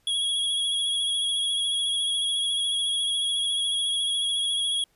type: tone with vibrato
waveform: square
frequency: 3322 Hz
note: G#7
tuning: in tune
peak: -24 dBFS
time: 0.07-4.84 s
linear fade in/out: 2 ms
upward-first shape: triangle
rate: 14 Hz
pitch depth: 34 cents each way
effects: pink hiss -67 dBFS RMS until 4.95 s + resampled to 32000 Hz